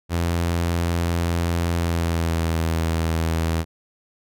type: tone with pitch glide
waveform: sawtooth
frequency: 85.2 to 81.78 Hz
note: F2 to E2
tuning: -42 to -13 cents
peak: -16 dBFS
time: 0.09-3.65 s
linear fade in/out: 50 ms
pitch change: -71 cents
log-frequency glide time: 1.73-2.58 s
effects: none